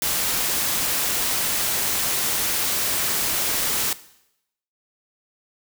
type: noise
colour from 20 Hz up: white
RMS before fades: -23 dBFS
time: 0.02-3.93 s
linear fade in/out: 2 ms
effects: noise-tail reverb RT60 0.8 s tail -17 dB re dry